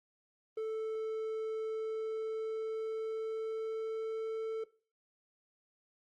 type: tone with pitch glide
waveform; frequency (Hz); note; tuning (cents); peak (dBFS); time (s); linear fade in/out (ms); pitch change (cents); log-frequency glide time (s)
triangle; 440 to 444.1; A4 to A4; 0 to +16; -32; 0.57-4.64; 5; +16; 1.61-4.36
effects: noise-tail reverb RT60 0.4 s tail -20 dB re dry + Opus 24 kbps